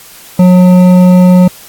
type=tone with hard clipping; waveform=triangle; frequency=181.3 Hz; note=F#3; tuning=35 cents flat; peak=-3 dBFS; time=0.39-1.48 s; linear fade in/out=5 ms; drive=13 dB; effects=white hiss -34 dBFS RMS until 1.68 s + AAC 64 kbps